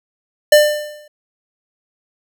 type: tone with exponential decay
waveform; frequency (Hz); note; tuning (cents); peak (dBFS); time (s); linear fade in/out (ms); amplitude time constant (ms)
square; 597; D5; +28; -4; 0.52-1.08; 5; 120
effects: none